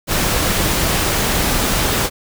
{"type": "noise", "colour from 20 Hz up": "pink", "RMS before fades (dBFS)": -17, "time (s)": [0.07, 2.1], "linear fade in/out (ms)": 50, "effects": []}